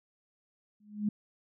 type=tone with exponential growth; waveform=sine; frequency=209 Hz; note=G#3; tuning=11 cents sharp; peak=-24 dBFS; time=0.8-1.09 s; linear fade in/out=5 ms; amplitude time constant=63 ms; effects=none